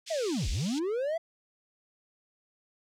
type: band-pass noise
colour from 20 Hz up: white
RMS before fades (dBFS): -42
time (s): 0.06-0.8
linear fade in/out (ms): 20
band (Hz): 2500 to 6600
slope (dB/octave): 24
type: linear two-way sweep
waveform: triangle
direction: down then up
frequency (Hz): 680 to 30.58 to 680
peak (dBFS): -26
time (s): 0.1-1.18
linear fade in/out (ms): 10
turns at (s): 0.49
effects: none